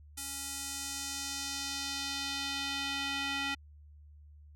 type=tone with band-pass filter sweep; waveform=square; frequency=277.2 Hz; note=C#4; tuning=in tune; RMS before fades=-37 dBFS; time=0.17-3.55 s; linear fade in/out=10 ms; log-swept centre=9300 to 2600 Hz; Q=1.4; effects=added 74 Hz sine -52 dBFS peak until 4.55 s